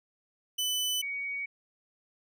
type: tone pair in turn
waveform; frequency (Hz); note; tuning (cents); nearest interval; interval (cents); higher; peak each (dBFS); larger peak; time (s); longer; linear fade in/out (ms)
sawtooth / sine; 3000 / 2247; F#7 / C#7; +23 / +23; perfect fourth; 500; first; -25 / -32; first; 0.58-1.02 / 1.02-1.46; neither; 10
effects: none